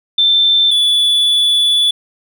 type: tone pair in turn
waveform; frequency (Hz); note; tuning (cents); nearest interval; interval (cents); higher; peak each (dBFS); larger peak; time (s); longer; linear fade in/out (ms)
sine / triangle; 3554 / 3447; A7 / A7; +17 / -36; minor second; 53; first; -8; neither; 0.18-0.71 / 0.71-1.91; second; 5
effects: none